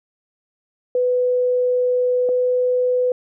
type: tone pair in turn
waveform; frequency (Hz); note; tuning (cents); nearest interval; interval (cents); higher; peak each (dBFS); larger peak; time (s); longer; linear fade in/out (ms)
sine; 497.8 / 499.7; B4 / B4; +14 / +20; unison; 6; second; -15; neither; 0.95-2.29 / 2.29-3.12; first; 2
effects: none